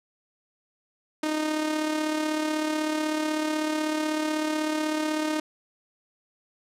sawtooth tone with amplitude modulation, 308.4 Hz, D#4, 15 cents flat, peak -19 dBFS, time 1.23-5.4 s, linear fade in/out 5 ms, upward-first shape sine, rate 36.1 Hz, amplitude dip 45%, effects low-pass 10000 Hz 12 dB/octave

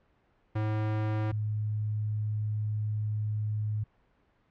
square / sine tone pair in turn, 107.7 / 106.46 Hz, A2 / G#2, -37 / +43 cents, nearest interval unison, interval 20 cents, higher first, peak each -28 dBFS, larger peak neither, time 0.55-1.32 / 1.32-3.84 s, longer second, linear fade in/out 10 ms, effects pink hiss -68 dBFS RMS until 4.5 s + low-pass 2000 Hz 12 dB/octave

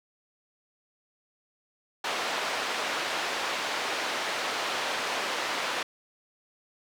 pink band-pass noise, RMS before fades -31 dBFS, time 2.04-5.83 s, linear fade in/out 5 ms, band 590 to 4400 Hz, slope 12 dB/octave, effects none

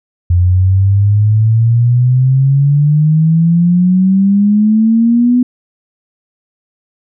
sine exponential sweep, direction up, 87.1 to 250.1 Hz, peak -6 dBFS, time 0.3-5.43 s, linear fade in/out 5 ms, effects none

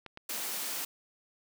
clicks, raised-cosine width 0.3 ms, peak -28 dBFS, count 2, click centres 0.063 / 0.174 s
white high-pass noise, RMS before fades -36 dBFS, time 0.29-0.85 s, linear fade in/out 5 ms, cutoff 200 Hz, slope 24 dB/octave
effects none

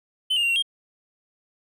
triangle tone with pitch steps, 3046 / 2832 / 2765 / 2739 / 3224 Hz, F#7 / F7 / F7 / F7 / G7, +50 / +23 / -18 / -34 / +48 cents, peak -18 dBFS, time 0.3-0.625 s, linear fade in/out 10 ms, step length 65 ms, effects none

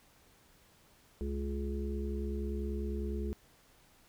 harmonic tone with a mistuned harmonic, 70.2 Hz, C#2, 22 cents sharp, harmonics 1 / 3 / 5 / 6, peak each -35 / -40 / -42 / -43 dBFS, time 1.21-3.33 s, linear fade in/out 0 ms, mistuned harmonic 1, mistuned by -54 cents, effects pink hiss -64 dBFS RMS until 4.08 s

